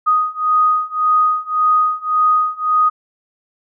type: beating tone pair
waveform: sine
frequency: 1244.5 / 1246.3 Hz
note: D#6 / D#6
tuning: 0 / +2 cents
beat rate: 1.8 Hz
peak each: -16 / -15 dBFS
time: 0.06-2.9 s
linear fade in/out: 20 ms
effects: none